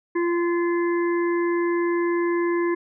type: harmonic tone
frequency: 344.6 Hz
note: F4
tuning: 23 cents flat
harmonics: 1 / 3 / 5 / 6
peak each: -20 / -30 / -34 / -36 dBFS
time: 0.15-2.75 s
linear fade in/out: 10 ms
effects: none